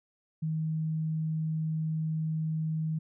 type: tone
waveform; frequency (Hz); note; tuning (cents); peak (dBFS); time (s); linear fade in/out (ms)
sine; 158.1; D#3; +28; -28; 0.42-2.99; 10
effects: none